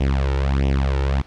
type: tone with flanger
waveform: sawtooth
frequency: 68 Hz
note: C#2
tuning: 33 cents flat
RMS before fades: -19 dBFS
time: 0-1.22 s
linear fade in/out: 10 ms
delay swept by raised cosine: 0.33 to 2.23 ms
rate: 1.5 Hz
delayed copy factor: +0.85
effects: pink hiss -48 dBFS RMS until 1.26 s + low-pass 4000 Hz 12 dB/octave